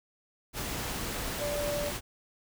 sine tone in noise, 583 Hz, D5, 13 cents flat, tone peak -31 dBFS, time 1.38-1.92 s, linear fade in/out 50 ms, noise pink, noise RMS -35 dBFS, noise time 0.53-2.01 s, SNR +1 dB, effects none

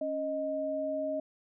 sine tone pair together, 277.2 / 622.3 Hz, C#4 / D#5, 0 / 0 cents, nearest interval octave + major second, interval 1400 cents, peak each -37 / -31 dBFS, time 0.01-1.2 s, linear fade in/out 5 ms, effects none

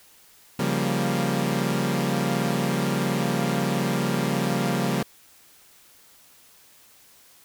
sawtooth chord, G half-diminished seventh, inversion second, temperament equal, 138.59 / 174.61 / 196 / 233.1 Hz, Db3 / F3 / G3 / Bb3, 0 / 0 / 0 / 0 cents, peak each -24 dBFS, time 0.59-5.03 s, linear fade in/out 5 ms, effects white hiss -54 dBFS RMS until 7.44 s

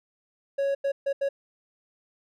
triangle tone bursts at uneven times, 554.4 Hz, C#5, in tune, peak -21 dBFS, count 4, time 0.58-0.75 / 0.84-0.92 / 1.06-1.13 / 1.21-1.29 s, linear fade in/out 10 ms, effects none

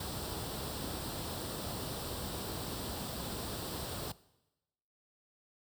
pink noise with comb filter, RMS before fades -39 dBFS, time 0-4.12 s, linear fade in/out 5 ms, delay 0.23 ms, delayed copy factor +0.6, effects noise-tail reverb RT60 1.0 s tail -20 dB re dry + high-pass 60 Hz 12 dB/octave

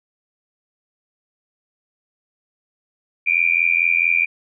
sine tone with amplitude modulation, 2382 Hz, D7, 24 cents sharp, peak -10 dBFS, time 3.26-4.26 s, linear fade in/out 20 ms, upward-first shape sine, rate 84.5 Hz, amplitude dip 100%, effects none

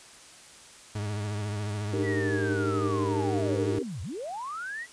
40% pulse tone with vibrato, 103.83 Hz, G#2, in tune, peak -29 dBFS, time 0.95-3.79 s, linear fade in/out 5 ms, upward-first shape triangle, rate 14 Hz, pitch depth 64 cents each way
sine chord, Eb major seventh, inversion third, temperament equal with one note detuned, 293.7 / 305.6 / 392 / 466.2 Hz, D4 / Eb4 / G4 / Bb4, 0 / -31 / 0 / 0 cents, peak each -35 / -32 / -31 / -33 dBFS, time 1.93-3.83 s, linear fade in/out 5 ms
sine linear two-way sweep, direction down then up, 1993 to 74.6 to 1993 Hz, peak -33 dBFS, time 2.02-4.87 s, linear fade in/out 50 ms, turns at 4.02 s
effects white hiss -50 dBFS RMS until 4.92 s + resampled to 22050 Hz

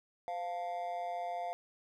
triangle tone with amplitude modulation, 699 Hz, F5, 1 cent sharp, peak -30 dBFS, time 0.28-1.53 s, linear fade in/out 0 ms, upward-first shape sine, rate 185 Hz, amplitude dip 80%, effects none

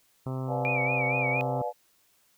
harmonic tone, 130.6 Hz, C3, 3 cents flat, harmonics 1 / 2 / 3 / 4 / 5 / 6 / 7 / 8 / 9 / 10, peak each -31 / -37 / -41 / -43 / -45 / -47 / -48 / -49 / -50 / -51 dBFS, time 0.26-1.62 s, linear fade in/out 5 ms
sine chord, B diminished seventh, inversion none, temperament just, 493.9 / 592.7 / 711.2 / 853.4 Hz, B4 / D5 / F5 / Ab5, 0 / +16 / +31 / +47 cents, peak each -34 dBFS, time 0.47-1.73 s, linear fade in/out 50 ms
sine tone with vibrato, 2349 Hz, D7, in tune, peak -27 dBFS, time 0.65-1.41 s, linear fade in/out 0 ms, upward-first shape sine, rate 4.3 Hz, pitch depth 98 cents each way
effects white hiss -66 dBFS RMS until 2.37 s

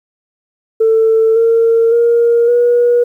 sine tone with pitch steps, 446 / 457.5 / 469.3 / 481.3 Hz, A4 / A#4 / A#4 / B4, +23 / -32 / +12 / -45 cents, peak -6 dBFS, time 0.8-3.04 s, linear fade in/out 10 ms, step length 560 ms, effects tanh soft clip ceiling -3 dBFS + 8-bit

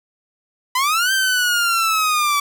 sawtooth linear two-way sweep, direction up then down, 987.8 to 1572 to 1145 Hz, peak -12 dBFS, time 0.75-2.4 s, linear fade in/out 5 ms, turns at 1.12 s, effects none

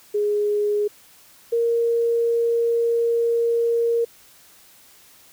sine tone pair in turn, 415.3 / 466.2 Hz, G#4 / A#4, 0 / 0 cents, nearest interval major second, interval 200 cents, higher second, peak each -18 / -17 dBFS, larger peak second, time 0.14-0.88 / 1.52-4.05 s, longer second, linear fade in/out 10 ms, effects white hiss -51 dBFS RMS until 5.32 s

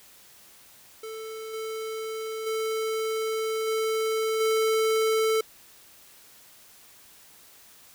square tone with level steps, 441.1 Hz, A4, 4 cents sharp, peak -36 / -32 / -27 / -25 / -22 dBFS, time 1.03-5.41 s, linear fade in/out 5 ms, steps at 1.53 / 2.46 / 3.67 / 4.4 s, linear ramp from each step 10 ms, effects white hiss -53 dBFS RMS until 7.94 s

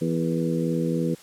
harmonic tone with a mistuned harmonic, 83.5 Hz, E2, 23 cents sharp, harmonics 2 / 3 / 4 / 5 / 6, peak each -25 / -28 / -29 / -34 / -30 dBFS, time 0.01-1.15 s, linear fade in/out 10 ms, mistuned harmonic 6, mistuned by -42 cents, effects white hiss -49 dBFS RMS until 1.22 s + low-pass 11000 Hz 12 dB/octave

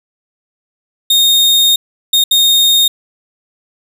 40% pulse tone bursts at uneven times, 3696 Hz, A#7, 16 cents flat, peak -6 dBFS, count 3, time 1.1-1.76 / 2.13-2.24 / 2.31-2.88 s, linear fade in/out 5 ms, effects none

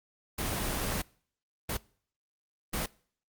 pink noise bursts at uneven times, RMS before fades -32 dBFS, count 3, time 0.38-1.02 / 1.69-1.77 / 2.73-2.86 s, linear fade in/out 5 ms, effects noise-tail reverb RT60 0.5 s tail -23 dB re dry + Opus 24 kbps

